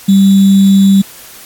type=tone with sample-and-hold; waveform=sine; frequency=195.6 Hz; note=G3; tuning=4 cents flat; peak=-3 dBFS; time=0.08-1.02 s; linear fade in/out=10 ms; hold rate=3675 Hz; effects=white hiss -34 dBFS RMS until 1.45 s + AAC 64 kbps